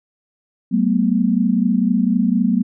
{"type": "tone cluster", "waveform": "sine", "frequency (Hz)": [189.5, 221.1, 245.2], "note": ["F#3", "A3", "B3"], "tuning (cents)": [42, 9, -12], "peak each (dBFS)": -18, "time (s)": [0.71, 2.63], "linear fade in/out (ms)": 20, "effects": []}